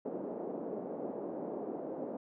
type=band-pass noise; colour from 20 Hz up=white; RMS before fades=-40 dBFS; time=0.05-2.17 s; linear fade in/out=5 ms; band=210 to 590 Hz; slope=24 dB/octave; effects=none